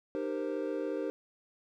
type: chord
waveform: triangle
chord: C minor seventh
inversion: first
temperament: equal with one note detuned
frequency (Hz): 305.6 / 392 / 466.2 / 523.3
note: Eb4 / G4 / Bb4 / C5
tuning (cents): -31 / 0 / 0 / 0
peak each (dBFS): -35 / -36 / -36 / -36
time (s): 0.15-1.1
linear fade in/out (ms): 0
effects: none